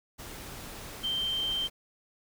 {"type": "tone in noise", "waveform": "sine", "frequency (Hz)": 3134, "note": "G7", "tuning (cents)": -1, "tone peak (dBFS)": -28, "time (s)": [1.03, 1.68], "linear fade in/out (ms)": 20, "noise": "pink", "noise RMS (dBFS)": -43, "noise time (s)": [0.18, 1.7], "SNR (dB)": 12, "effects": []}